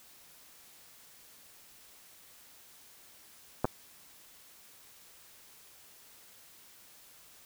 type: clicks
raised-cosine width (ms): 1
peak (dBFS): -12 / -18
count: 2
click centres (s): 3.645 / 3.653
effects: white hiss -57 dBFS RMS until 7.45 s